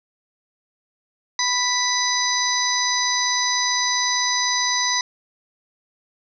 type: harmonic tone with a mistuned harmonic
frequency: 987.8 Hz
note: B5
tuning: in tune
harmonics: 1 / 2 / 4 / 5 / 6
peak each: -25 / -25 / -25 / -25 / -25 dBFS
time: 1.39-5.01 s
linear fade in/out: 2 ms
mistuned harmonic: 6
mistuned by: +41 cents
effects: none